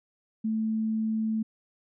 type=tone; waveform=sine; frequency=220 Hz; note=A3; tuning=in tune; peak=-25 dBFS; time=0.44-1.43 s; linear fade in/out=10 ms; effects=none